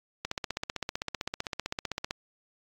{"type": "click train", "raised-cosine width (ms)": 0.2, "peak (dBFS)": -14, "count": 30, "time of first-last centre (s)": [0.25, 2.109], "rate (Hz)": 15.6, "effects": ["AAC 48 kbps"]}